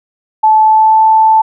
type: tone with pitch glide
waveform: sine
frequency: 869 to 879.1 Hz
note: A5 to A5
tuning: -22 to -2 cents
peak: -4 dBFS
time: 0.43-1.42 s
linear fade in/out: 10 ms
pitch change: +20 cents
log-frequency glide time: 0.62-1.04 s
effects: none